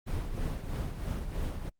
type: noise with tremolo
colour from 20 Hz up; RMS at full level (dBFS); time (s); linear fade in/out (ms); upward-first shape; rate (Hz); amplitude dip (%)
brown; -31; 0.06-1.7; 20; triangle; 3.1; 60
effects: Opus 24 kbps

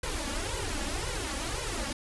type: noise with flanger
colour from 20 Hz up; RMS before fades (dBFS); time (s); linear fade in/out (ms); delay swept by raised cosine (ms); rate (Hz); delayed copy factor
pink; -33; 0.03-1.93; 5; 2 to 3.6; 1.9; +1
effects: resampled to 24000 Hz

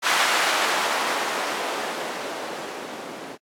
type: noise with low-pass filter sweep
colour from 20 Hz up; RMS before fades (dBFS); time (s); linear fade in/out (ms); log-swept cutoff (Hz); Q
violet; -26; 0.02-3.38; 50; 1300 to 330; 0.83
effects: high-pass 200 Hz 12 dB/octave + AAC 64 kbps

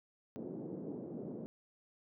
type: band-pass noise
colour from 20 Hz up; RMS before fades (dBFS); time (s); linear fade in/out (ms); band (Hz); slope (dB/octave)
white; -44; 0.36-1.46; 0; 150 to 420; 24
effects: none

